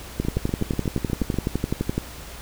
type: two click trains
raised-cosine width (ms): 3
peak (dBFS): -9 / -14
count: 22 / 10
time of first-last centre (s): 0.2-1.98 / 0.25-1.342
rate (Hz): 11.8 / 8.24
effects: added 60 Hz sine -40 dBFS peak until 2.41 s + pink hiss -40 dBFS RMS until 2.41 s